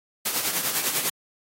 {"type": "noise with tremolo", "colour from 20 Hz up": "white", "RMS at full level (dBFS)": -23, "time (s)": [0.25, 1.1], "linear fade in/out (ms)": 10, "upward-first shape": "triangle", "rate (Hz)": 10, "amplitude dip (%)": 65, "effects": ["high-pass 150 Hz 12 dB/octave", "AAC 48 kbps"]}